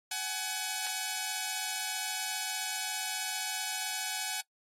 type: tone pair together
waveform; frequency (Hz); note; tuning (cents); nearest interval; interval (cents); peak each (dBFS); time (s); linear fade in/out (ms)
5% pulse; 751.9 / 844; F#5 / G#5; +28 / +28; major second; 200; -24; 0.11-4.41; 5
effects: noise-tail reverb RT60 0.1 s tail -22 dB re dry + AAC 48 kbps